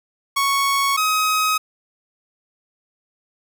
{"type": "tone pair in turn", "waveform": "sawtooth", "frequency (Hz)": [1108.7, 1265.5], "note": ["C#6", "D#6"], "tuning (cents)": [0, 29], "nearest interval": "major second", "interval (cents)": 229, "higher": "second", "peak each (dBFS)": -13, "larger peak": "neither", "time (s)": [[0.36, 0.97], [0.97, 1.58]], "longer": "neither", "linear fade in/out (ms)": 10, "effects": []}